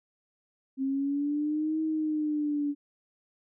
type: linear two-way sweep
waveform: sine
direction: up then down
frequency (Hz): 265 to 317.1 to 286.6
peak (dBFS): -26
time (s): 0.77-2.75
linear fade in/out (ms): 50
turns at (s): 1.81
effects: none